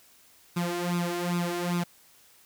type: tone with flanger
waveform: sawtooth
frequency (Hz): 174.61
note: F3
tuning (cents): 0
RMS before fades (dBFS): -29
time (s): 0.56-1.84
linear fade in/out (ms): 10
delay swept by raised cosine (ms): 0.8 to 2.8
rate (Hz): 2.5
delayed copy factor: +0.8
effects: white hiss -58 dBFS RMS until 2.45 s